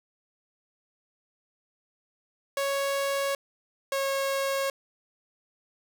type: tone pair in turn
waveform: sawtooth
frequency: 554.4 / 546.5 Hz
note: C#5 / C#5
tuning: 0 / -25 cents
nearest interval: unison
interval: 25 cents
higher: first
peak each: -22 dBFS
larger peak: neither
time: 2.57-3.35 / 3.92-4.7 s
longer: neither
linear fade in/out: 2 ms
effects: none